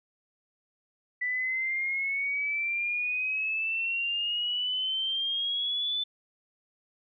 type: exponential sweep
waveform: sine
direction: up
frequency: 1975 to 3520 Hz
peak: -27 dBFS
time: 1.21-6.04 s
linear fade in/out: 10 ms
effects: none